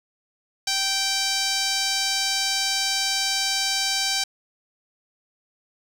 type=tone with band-pass filter; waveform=sawtooth; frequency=780 Hz; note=G5; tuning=9 cents flat; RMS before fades=-24 dBFS; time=0.67-4.24 s; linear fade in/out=5 ms; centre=5100 Hz; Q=1.8; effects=7-bit